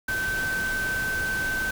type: tone in noise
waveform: sine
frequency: 1540 Hz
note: G6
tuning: 31 cents flat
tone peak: -25 dBFS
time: 0.08-1.71 s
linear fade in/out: 5 ms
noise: pink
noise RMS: -34 dBFS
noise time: 0.08-1.71 s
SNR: +6 dB
effects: none